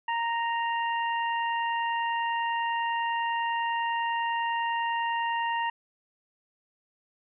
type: harmonic tone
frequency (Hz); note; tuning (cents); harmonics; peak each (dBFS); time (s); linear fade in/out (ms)
930; A#5; -4; 1 / 2 / 3; -27 / -33 / -37; 0.08-5.7; 5
effects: none